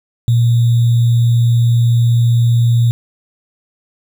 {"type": "tone with sample-and-hold", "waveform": "sine", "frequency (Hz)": 117.8, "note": "A#2", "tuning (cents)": 19, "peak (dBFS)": -8, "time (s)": [0.28, 2.91], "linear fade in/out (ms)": 0, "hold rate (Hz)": 3675, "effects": []}